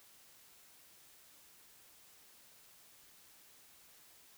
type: silence
effects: white hiss -62 dBFS RMS until 4.37 s